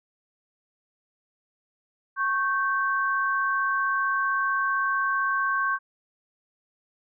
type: tone pair together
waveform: sine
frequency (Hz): 1100 / 1555.6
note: C#6 / G6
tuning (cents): -14 / -14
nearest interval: tritone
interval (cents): 600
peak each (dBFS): -25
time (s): 2.16-5.79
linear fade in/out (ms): 50
effects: none